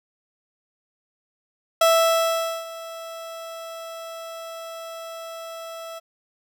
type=tone with ADSR envelope; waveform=30% pulse; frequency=659.3 Hz; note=E5; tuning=in tune; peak=-11 dBFS; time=1.81-6 s; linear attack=5 ms; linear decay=830 ms; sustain=-20 dB; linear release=22 ms; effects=none